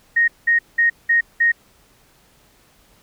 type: tone bursts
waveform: sine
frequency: 1864.7 Hz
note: A#6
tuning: in tune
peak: -12 dBFS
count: 5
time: 0.16-1.52 s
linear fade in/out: 10 ms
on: 120 ms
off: 190 ms
effects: pink hiss -55 dBFS RMS until 3.02 s